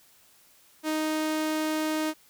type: tone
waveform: sawtooth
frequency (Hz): 311.1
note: D#4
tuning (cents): 0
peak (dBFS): -22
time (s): 0.83-2.14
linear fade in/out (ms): 50
effects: white hiss -59 dBFS RMS until 2.29 s